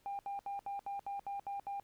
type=tone bursts; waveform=sine; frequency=800 Hz; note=G5; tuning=35 cents sharp; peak=-36 dBFS; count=9; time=0.06-1.798 s; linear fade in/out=0 ms; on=130 ms; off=71 ms; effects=tanh soft clip ceiling -35 dBFS + pink hiss -71 dBFS RMS until 1.83 s